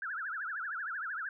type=tone with vibrato; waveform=sine; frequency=1500 Hz; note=F#6; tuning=23 cents sharp; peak=-35 dBFS; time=0.02-1.29 s; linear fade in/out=2 ms; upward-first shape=triangle; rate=13 Hz; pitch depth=280 cents each way; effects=none